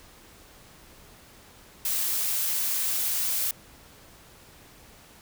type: noise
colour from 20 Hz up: blue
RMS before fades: -27 dBFS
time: 1.85-3.51 s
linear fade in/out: 2 ms
effects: pink hiss -52 dBFS RMS until 5.21 s